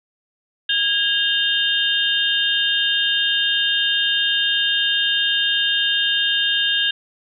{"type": "tone cluster", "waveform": "sine", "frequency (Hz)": [1640, 2825, 3148, 3640], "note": ["G#6", "F7", "G7", "A#7"], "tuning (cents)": [-22, 19, 7, -42], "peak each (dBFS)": -22, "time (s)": [0.69, 6.91], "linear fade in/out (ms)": 5, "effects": []}